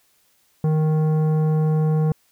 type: tone with tanh clipping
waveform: triangle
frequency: 155.56 Hz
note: D#3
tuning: in tune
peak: -18 dBFS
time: 0.64-2.12 s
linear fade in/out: 2 ms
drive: 16 dB
effects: white hiss -62 dBFS RMS until 2.31 s